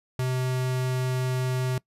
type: tone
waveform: square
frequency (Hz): 128.2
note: C3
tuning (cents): -35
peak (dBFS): -25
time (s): 0.19-1.78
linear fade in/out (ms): 2
effects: noise-tail reverb RT60 0.1 s tail -22 dB re dry + resampled to 32000 Hz